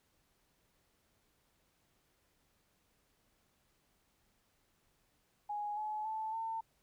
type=tone with pitch steps; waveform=sine; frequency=830.6 / 853 / 875.9 / 899.5 Hz; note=G#5 / G#5 / A5 / A5; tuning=0 / +46 / -8 / +38 cents; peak=-36 dBFS; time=5.49-6.61 s; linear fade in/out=10 ms; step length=280 ms; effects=pink hiss -75 dBFS RMS until 6.82 s